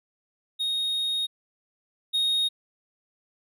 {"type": "tone pair in turn", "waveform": "triangle", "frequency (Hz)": [3729, 3729], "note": ["A#7", "A#7"], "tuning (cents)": [0, 0], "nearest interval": "unison", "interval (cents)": 0, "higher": "neither", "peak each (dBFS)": [-23, -20], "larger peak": "second", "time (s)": [[0.59, 1.27], [2.13, 2.49]], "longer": "first", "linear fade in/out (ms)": 20, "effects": []}